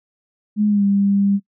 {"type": "tone with pitch glide", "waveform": "sine", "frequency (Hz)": [209.9, 199.38], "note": ["G#3", "G3"], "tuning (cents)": [19, 30], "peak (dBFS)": -13, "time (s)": [0.56, 1.4], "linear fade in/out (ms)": 50, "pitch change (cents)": -89, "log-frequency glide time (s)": [0.67, 0.84], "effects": ["noise-tail reverb RT60 0.1 s tail -23 dB re dry"]}